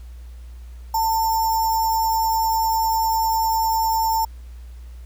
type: tone with sample-and-hold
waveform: sine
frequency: 895 Hz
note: A5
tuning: 29 cents sharp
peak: -17 dBFS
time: 0.94-4.25 s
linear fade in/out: 5 ms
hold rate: 6300 Hz
effects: added 60 Hz sine -35 dBFS peak until 5.05 s + pink hiss -56 dBFS RMS until 5.05 s